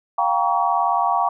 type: chord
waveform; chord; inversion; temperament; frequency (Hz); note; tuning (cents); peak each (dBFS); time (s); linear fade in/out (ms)
sine; G half-diminished seventh; third; just; 705.6 / 784 / 940.8 / 1128.9; F5 / G5 / Bb5 / Db6; +18 / 0 / +16 / +31; -22; 0.18-1.29; 5
effects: none